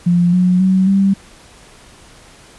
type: tone with pitch steps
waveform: sine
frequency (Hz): 174.61 / 181.29 / 188.23 / 195.43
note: F3 / F#3 / F#3 / G3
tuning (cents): 0 / -35 / +30 / -5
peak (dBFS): -9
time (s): 0.06-1.14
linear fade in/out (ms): 10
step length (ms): 270
effects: pink hiss -43 dBFS RMS until 2.58 s + resampled to 24000 Hz